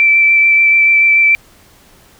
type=tone with vibrato; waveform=sine; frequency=2332 Hz; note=D7; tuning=13 cents flat; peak=-6 dBFS; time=0-1.35 s; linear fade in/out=0 ms; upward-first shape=sine; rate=6.9 Hz; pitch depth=12 cents each way; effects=pink hiss -46 dBFS RMS until 2.19 s